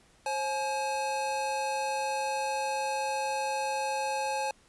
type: tone pair together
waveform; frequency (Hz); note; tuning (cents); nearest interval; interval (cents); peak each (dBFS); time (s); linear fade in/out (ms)
square; 534.6 / 848; C5 / G#5; +37 / +36; minor sixth; 799; -35 / -31; 0.26-4.51; 2
effects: pink hiss -62 dBFS RMS until 4.68 s + resampled to 24000 Hz